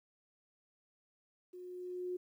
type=tone with level ramp; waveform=sine; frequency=361.2 Hz; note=F#4; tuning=42 cents flat; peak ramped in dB=-47 to -35 dBFS; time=1.53-2.17 s; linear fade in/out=10 ms; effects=12-bit